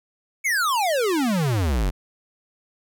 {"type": "exponential sweep", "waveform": "square", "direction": "down", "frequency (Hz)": [2291, 41.6], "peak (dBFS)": -20, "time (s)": [0.44, 1.91], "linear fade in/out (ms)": 20, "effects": []}